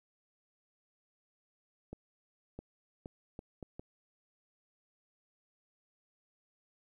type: accelerating click train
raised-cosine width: 2 ms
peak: -30 dBFS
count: 6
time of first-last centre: 1.93-3.795 s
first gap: 660 ms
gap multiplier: 0.71
effects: 12-bit